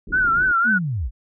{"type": "low-pass noise", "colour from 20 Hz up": "pink", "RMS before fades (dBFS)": -34, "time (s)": [0.07, 0.52], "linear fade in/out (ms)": 5, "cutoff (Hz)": 410, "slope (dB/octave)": 48}
{"type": "tone with vibrato", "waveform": "sine", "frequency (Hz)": 1433, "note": "F6", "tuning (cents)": 44, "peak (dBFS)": -15, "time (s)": [0.12, 0.79], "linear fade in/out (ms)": 20, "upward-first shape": "triangle", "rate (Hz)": 3.8, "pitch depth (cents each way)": 130}
{"type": "linear sweep", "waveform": "sine", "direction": "down", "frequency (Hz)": [245.4, 42], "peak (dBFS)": -21, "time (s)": [0.64, 1.11], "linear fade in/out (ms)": 50}
{"effects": []}